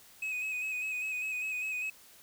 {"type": "tone with vibrato", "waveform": "triangle", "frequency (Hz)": 2528, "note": "D#7", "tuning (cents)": 27, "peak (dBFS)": -31, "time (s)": [0.22, 1.9], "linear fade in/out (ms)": 5, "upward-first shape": "square", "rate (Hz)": 5, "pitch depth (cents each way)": 28, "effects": ["white hiss -57 dBFS RMS until 2.22 s"]}